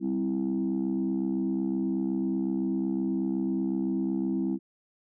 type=chord; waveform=sine; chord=C major; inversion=second; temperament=equal; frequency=196 / 261.6 / 329.6 Hz; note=G3 / C4 / E4; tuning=0 / 0 / 0 cents; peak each=-29 dBFS; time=0-4.59 s; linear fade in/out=50 ms; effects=tanh soft clip ceiling -20 dBFS